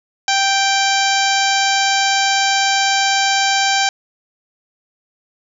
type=harmonic tone; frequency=784 Hz; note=G5; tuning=in tune; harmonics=1 / 2 / 3 / 4 / 5 / 6 / 7 / 8 / 9; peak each=-17 / -20 / -22 / -23 / -24 / -25 / -25 / -26 / -27 dBFS; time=0.28-3.89 s; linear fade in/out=2 ms; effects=8-bit